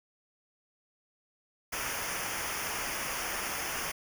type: noise with comb filter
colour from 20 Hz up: pink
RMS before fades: -35 dBFS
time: 1.72-3.92 s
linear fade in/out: 10 ms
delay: 0.25 ms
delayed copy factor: -0.8
effects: none